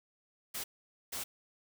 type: noise bursts at uneven times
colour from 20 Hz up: white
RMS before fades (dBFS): -39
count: 2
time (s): 0.54-0.64 / 1.12-1.24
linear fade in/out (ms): 10
effects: none